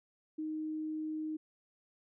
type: tone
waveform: sine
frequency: 311.1 Hz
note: D#4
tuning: in tune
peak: -35 dBFS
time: 0.38-1.37 s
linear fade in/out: 10 ms
effects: none